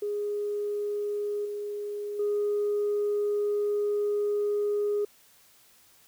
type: tone with level steps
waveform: sine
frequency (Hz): 413.2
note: G#4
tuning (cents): -9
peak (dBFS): -27 / -31 / -23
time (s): 0.02-5.05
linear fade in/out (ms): 5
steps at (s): 1.45 / 2.19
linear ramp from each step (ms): 5
effects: tanh soft clip ceiling -21 dBFS + white hiss -59 dBFS RMS until 6.07 s